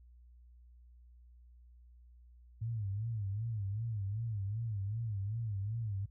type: tone with vibrato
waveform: sine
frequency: 106.4 Hz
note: G#2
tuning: 42 cents sharp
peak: -34 dBFS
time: 2.61-6.06 s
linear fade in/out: 10 ms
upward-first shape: sine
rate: 2.6 Hz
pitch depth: 160 cents each way
effects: added 60 Hz sine -56 dBFS peak until 6.1 s